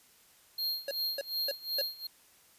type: tone with tremolo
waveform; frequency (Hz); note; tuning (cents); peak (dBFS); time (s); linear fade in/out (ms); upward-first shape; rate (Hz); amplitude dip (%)
square; 4226; C8; +16; -30; 0.58-2.07; 5; sine; 2.7; 90
type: tone bursts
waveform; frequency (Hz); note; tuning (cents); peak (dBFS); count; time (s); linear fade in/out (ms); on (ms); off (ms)
square; 555; C#5; +2; -33; 4; 0.88-1.814; 2; 31; 270
effects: white hiss -62 dBFS RMS until 2.58 s + resampled to 32000 Hz